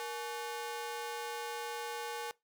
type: ring-modulated tone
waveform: sawtooth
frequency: 659.3 Hz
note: E5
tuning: in tune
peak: -31 dBFS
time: 0-2.31 s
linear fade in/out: 0 ms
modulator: 190 Hz
effects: noise-tail reverb RT60 0.2 s tail -22 dB re dry